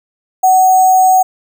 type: tone with sample-and-hold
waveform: sine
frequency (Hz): 748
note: F#5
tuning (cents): +19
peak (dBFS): -5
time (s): 0.43-1.23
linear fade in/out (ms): 10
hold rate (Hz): 7350
effects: none